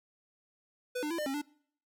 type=tone with pitch steps; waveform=square; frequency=497.2 / 299.7 / 336 / 602 / 270.7 / 293.6 Hz; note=B4 / D4 / E4 / D5 / C#4 / D4; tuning=+12 / +35 / +33 / +43 / -41 / 0 cents; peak=-33 dBFS; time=0.95-1.418 s; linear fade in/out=10 ms; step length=78 ms; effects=noise-tail reverb RT60 0.6 s tail -24 dB re dry